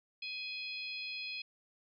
harmonic tone, 836 Hz, G#5, 11 cents sharp, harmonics 3 / 4 / 5 / 6, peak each -41 / -47 / -45 / -50 dBFS, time 0.22-1.42 s, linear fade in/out 5 ms, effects none

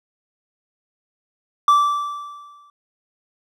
triangle tone with exponential decay, 1165 Hz, D6, 14 cents flat, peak -7 dBFS, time 1.68-2.7 s, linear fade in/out 2 ms, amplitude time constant 220 ms, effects none

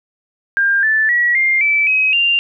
sine tone with pitch steps, 1600 / 1754.9 / 1924.8 / 2111 / 2316 / 2540 / 2786 Hz, G6 / A6 / B6 / C7 / D7 / D#7 / F7, +35 / -5 / -45 / +15 / -25 / +35 / -5 cents, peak -11 dBFS, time 0.57-2.39 s, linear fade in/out 0 ms, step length 260 ms, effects none

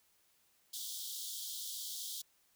pink high-pass noise, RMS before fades -43 dBFS, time 0.73-2.22 s, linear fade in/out 10 ms, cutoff 3200 Hz, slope 96 dB/octave, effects white hiss -72 dBFS RMS until 2.55 s

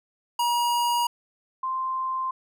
square / sine tone pair in turn, 955 / 1044.6 Hz, A#5 / C6, +42 / -3 cents, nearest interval major second, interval 155 cents, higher second, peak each -22 / -25 dBFS, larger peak first, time 0.39-1.07 / 1.63-2.31 s, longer neither, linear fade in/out 5 ms, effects none

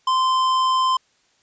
sine tone with tanh clipping, 1037 Hz, C6, 16 cents flat, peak -18 dBFS, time 0.07-0.97 s, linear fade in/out 5 ms, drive 14 dB, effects white hiss -62 dBFS RMS until 1.42 s + resampled to 16000 Hz

